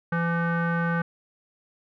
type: tone with low-pass filter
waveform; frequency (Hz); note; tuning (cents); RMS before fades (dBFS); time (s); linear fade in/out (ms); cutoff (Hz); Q
square; 168.9; E3; +42; -25; 0.12-1.02; 5; 1500; 5
effects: none